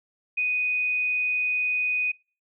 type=tone; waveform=sine; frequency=2489 Hz; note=D#7; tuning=in tune; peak=-22 dBFS; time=0.37-2.12 s; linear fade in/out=10 ms; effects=noise-tail reverb RT60 0.4 s tail -26 dB re dry